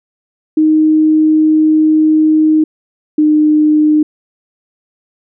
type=tone pair in turn; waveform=sine; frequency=311.1 / 304.5 Hz; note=D#4 / D#4; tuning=0 / -37 cents; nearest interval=unison; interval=37 cents; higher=first; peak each=-6 dBFS; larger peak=neither; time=0.57-2.64 / 3.18-4.03 s; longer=first; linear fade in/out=5 ms; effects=none